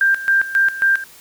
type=tone with tremolo; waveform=sine; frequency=1586 Hz; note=G6; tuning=20 cents sharp; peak=-11 dBFS; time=0.01-1.04 s; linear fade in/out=2 ms; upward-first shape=square; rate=3.7 Hz; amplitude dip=80%; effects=white hiss -44 dBFS RMS until 1.2 s